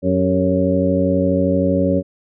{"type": "harmonic tone with a mistuned harmonic", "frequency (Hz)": 92.5, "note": "F#2", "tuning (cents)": 0, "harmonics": [1, 2, 3, 4, 5, 6], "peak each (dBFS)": [-23, -19, -19, -25, -25, -19], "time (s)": [0.02, 2.03], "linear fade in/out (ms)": 50, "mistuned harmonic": 4, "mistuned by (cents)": 85, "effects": []}